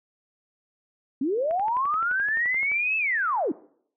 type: linear two-way sweep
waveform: sine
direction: up then down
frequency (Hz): 246.9 to 2637 to 246.9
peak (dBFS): -22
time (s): 1.21-3.52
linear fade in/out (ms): 5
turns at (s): 2.97
type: click train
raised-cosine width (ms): 0.5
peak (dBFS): -26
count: 15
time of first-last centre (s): 1.51-2.717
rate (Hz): 11.6
effects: noise-tail reverb RT60 0.6 s tail -19 dB re dry